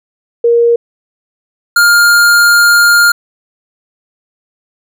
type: tone pair in turn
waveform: sine / square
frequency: 470 / 1408.4 Hz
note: A#4 / F6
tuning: +14 / +14 cents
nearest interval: octave + perfect fifth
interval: 1900 cents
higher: second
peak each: -5 dBFS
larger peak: neither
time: 0.44-0.76 / 1.76-3.12 s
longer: second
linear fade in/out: 5 ms
effects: none